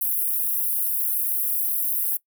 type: high-pass noise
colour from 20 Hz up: pink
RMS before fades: -24 dBFS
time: 0.01-2.17 s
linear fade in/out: 5 ms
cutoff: 11000 Hz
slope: 48 dB/octave
effects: noise-tail reverb RT60 0.1 s tail -21 dB re dry